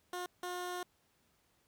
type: tone bursts at uneven times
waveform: 15% pulse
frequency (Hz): 358.2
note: F4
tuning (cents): +44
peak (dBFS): -32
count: 2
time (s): 0.13-0.26 / 0.43-0.83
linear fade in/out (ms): 2
effects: pink hiss -73 dBFS RMS until 1.67 s + high-pass 60 Hz 12 dB/octave